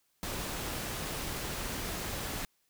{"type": "noise", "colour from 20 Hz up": "pink", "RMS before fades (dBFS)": -37, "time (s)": [0.23, 2.45], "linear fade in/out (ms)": 0, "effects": ["white hiss -74 dBFS RMS until 2.69 s"]}